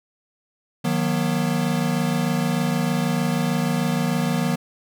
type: tone cluster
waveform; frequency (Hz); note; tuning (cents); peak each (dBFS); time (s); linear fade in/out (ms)
square; 155.9 / 182.4 / 239.2; D#3 / F#3 / A#3; +4 / -24 / +45; -25; 0.84-4.56; 10
effects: none